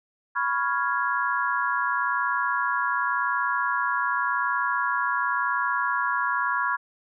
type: chord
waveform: sine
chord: C# dominant seventh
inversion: third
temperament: equal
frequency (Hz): 987.8 / 1108.7 / 1396.9 / 1661.2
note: B5 / C#6 / E#6 / G#6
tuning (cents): 0 / 0 / 0 / 0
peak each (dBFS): -28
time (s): 0.35-6.77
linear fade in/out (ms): 20
effects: none